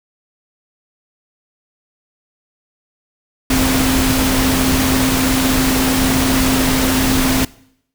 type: tone in noise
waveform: sine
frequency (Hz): 261.6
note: C4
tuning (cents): 0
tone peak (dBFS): -15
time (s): 3.5-7.45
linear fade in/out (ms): 5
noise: pink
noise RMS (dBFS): -17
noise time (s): 3.5-7.45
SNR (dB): -1
effects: noise-tail reverb RT60 0.7 s tail -22 dB re dry